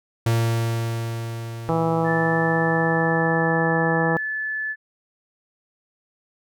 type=tone with exponential decay; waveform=45% pulse; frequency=115.1 Hz; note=A#2; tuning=22 cents flat; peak=-17 dBFS; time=0.26-4.08 s; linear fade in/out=5 ms; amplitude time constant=830 ms
type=harmonic tone; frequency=164 Hz; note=E3; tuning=9 cents flat; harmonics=1 / 2 / 3 / 4 / 5 / 6 / 7 / 8; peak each=-23 / -27 / -24 / -30 / -26 / -32 / -34 / -34 dBFS; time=1.69-4.17 s; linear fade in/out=0 ms
type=tone with pitch glide; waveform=sine; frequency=1751 to 1734.9 Hz; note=A6 to A6; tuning=-9 to -25 cents; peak=-24 dBFS; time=2.04-4.76 s; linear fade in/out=50 ms; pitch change=-16 cents; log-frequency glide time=2.42-3.94 s
effects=none